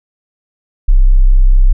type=tone; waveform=sine; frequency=32.36 Hz; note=C1; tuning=18 cents flat; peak=-3 dBFS; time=0.88-1.73 s; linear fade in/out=10 ms; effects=none